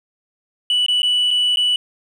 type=tone with dropouts; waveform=sine; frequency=2960 Hz; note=F#7; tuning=in tune; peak=-12 dBFS; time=0.7-1.76 s; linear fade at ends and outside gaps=2 ms; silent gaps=0.863-0.883 / 1.02-1.03 / 1.307-1.311 / 1.56-1.571 s; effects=tanh soft clip ceiling -12 dBFS + 8-bit